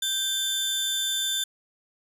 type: tone pair together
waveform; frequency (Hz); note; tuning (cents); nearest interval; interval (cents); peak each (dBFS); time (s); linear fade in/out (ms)
sawtooth; 1568 / 3547; G6 / A7; 0 / +13; octave + major second; 1413; -32 / -22; 0.02-1.44; 5
effects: resampled to 32000 Hz